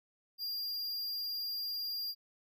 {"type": "tone", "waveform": "square", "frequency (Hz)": 4794, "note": "D8", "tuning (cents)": 35, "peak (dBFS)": -36, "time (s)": [0.38, 2.15], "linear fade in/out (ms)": 50, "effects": []}